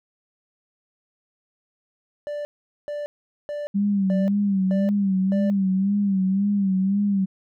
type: tone bursts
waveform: triangle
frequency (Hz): 587.3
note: D5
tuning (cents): 0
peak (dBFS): -25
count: 6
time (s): 2.27-5.5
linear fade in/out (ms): 0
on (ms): 180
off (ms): 430
type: tone with vibrato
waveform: sine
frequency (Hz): 196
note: G3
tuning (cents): 0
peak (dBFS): -18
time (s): 3.74-7.26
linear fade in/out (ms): 20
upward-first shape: sine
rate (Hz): 1.9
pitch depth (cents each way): 75
effects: none